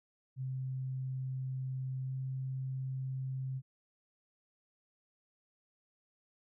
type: tone with pitch glide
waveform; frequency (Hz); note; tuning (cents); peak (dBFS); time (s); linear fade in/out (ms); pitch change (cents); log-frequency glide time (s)
sine; 130.81 to 131.72; C3 to C3; 0 to +12; -35; 0.36-3.62; 50; +12; 2.05-2.12
effects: none